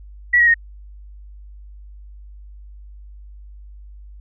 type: tone with pitch steps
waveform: sine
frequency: 1939 / 1898 / 1857.9 Hz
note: B6 / A#6 / A#6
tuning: -32 / +31 / -6 cents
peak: -10 dBFS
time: 0.33-0.543 s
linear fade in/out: 10 ms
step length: 71 ms
effects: added 50 Hz sine -37 dBFS peak until 4.2 s